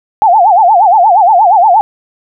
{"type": "tone with vibrato", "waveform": "sine", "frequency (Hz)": 784, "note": "G5", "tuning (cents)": 0, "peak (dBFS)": -3, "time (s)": [0.22, 1.81], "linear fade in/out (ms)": 0, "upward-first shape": "sine", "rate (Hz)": 8.5, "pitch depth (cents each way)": 230, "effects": []}